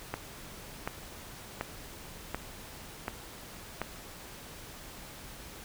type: click train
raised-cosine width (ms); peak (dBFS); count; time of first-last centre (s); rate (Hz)
0.5; -17; 6; 0.14-3.816; 1.36
effects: pink hiss -47 dBFS RMS until 5.64 s